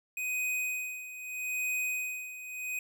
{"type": "tone with tremolo", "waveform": "square", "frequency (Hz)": 2500, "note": "D#7", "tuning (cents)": 8, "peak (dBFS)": -30, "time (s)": [0.17, 2.79], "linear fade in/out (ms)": 2, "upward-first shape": "sine", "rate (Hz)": 0.79, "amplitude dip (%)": 75, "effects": []}